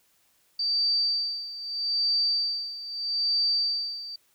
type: tone with tremolo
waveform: sine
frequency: 4641 Hz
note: D8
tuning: 21 cents flat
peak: -21 dBFS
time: 0.59-4.16 s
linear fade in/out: 5 ms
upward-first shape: sine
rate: 0.79 Hz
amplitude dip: 80%
effects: white hiss -66 dBFS RMS until 4.34 s